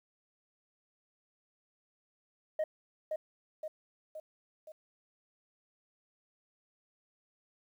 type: tone with echo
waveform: sine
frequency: 622.3 Hz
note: D#5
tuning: in tune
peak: -26 dBFS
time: 2.59-2.64 s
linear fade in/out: 5 ms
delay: 520 ms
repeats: 4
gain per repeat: -5 dB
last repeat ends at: 4.72 s
effects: tanh soft clip ceiling -28 dBFS + 11-bit